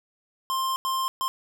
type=tone bursts at uneven times; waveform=square; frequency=1053 Hz; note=C6; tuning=11 cents sharp; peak=-25 dBFS; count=3; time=0.5-0.76 / 0.85-1.08 / 1.21-1.28 s; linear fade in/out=0 ms; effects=none